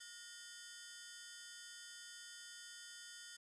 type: ring-modulated tone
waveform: 10% pulse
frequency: 1642 Hz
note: G#6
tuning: 20 cents flat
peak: -40 dBFS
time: 0-3.37 s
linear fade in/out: 10 ms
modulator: 208 Hz
effects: resampled to 22050 Hz + 12-bit